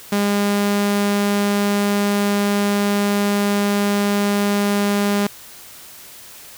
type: tone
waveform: sawtooth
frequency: 203.2 Hz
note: G#3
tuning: 38 cents flat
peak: -12 dBFS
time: 0.12-5.27 s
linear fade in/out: 5 ms
effects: white hiss -40 dBFS RMS until 6.57 s